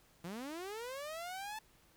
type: linear sweep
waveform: sawtooth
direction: up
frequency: 160.9 to 880 Hz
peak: -38 dBFS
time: 0.24-1.59 s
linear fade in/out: 5 ms
effects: pink hiss -67 dBFS RMS until 1.96 s